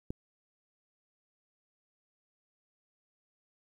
click, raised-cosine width 3 ms, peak -23 dBFS, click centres 0.105 s, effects 10-bit

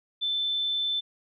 sine tone, 3530 Hz, A7, 5 cents sharp, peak -25 dBFS, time 0.21-1.01 s, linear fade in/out 20 ms, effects none

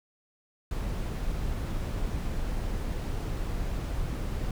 brown noise, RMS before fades -31 dBFS, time 0.71-4.51 s, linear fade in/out 2 ms, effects none

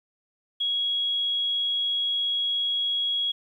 sine tone, 3319 Hz, G#7, 2 cents flat, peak -23 dBFS, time 0.6-3.32 s, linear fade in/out 10 ms, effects 10-bit

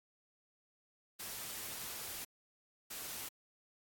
white noise bursts at uneven times, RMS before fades -44 dBFS, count 2, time 1.19-2.25 / 2.9-3.29 s, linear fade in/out 10 ms, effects AAC 64 kbps

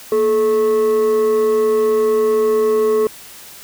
sine tone with frequency modulation, 432.2 Hz, A4, 31 cents flat, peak -10 dBFS, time 0.12-3.07 s, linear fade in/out 2 ms, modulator 665 Hz, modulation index 0.38, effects tanh soft clip ceiling -10 dBFS + white hiss -38 dBFS RMS until 3.63 s

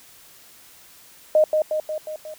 sine tone with echo, 618 Hz, D#5, 12 cents flat, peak -12 dBFS, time 1.35-1.44 s, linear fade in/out 2 ms, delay 180 ms, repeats 5, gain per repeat -4 dB, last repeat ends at 2.34 s, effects white hiss -49 dBFS RMS until 2.38 s

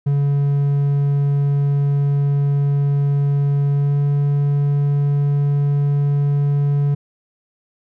triangle tone with pitch glide, 141.8 to 143.03 Hz, C#3 to D3, +40 to -45 cents, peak -12 dBFS, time 0.06-6.95 s, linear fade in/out 10 ms, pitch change +15 cents, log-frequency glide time 3.72-3.99 s, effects none

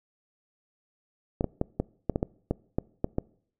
clicks, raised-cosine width 2 ms, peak -12 dBFS, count 11, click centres 1.409 / 1.443 / 1.614 / 1.8 / 2.097 / 2.159 / 2.229 / 2.51 / 2.785 / 3.044 / 3.184 s, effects noise-tail reverb RT60 0.6 s tail -24 dB re dry

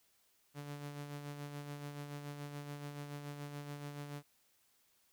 sawtooth tone with tremolo, 144.8 Hz, D3, 24 cents flat, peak -38 dBFS, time 0.54-4.23 s, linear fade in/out 50 ms, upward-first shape sine, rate 7 Hz, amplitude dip 45%, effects white hiss -73 dBFS RMS until 5.12 s

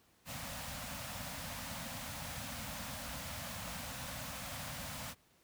pink band-stop noise, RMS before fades -43 dBFS, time 0.25-5.15 s, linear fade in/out 50 ms, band 280 to 510 Hz, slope 96 dB/octave, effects pink hiss -69 dBFS RMS until 5.43 s + high-pass 60 Hz 12 dB/octave

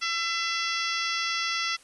harmonic tone with a mistuned harmonic, 672 Hz, E5, 33 cents sharp, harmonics 2 / 3 / 4 / 5 / 6 / 7 / 8 / 9, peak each -32 / -32 / -34 / -34 / -40 / -36 / -36 / -40 dBFS, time 0.01-1.77 s, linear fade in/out 20 ms, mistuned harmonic 6, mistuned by +32 cents, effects white hiss -55 dBFS RMS until 1.83 s + resampled to 24000 Hz

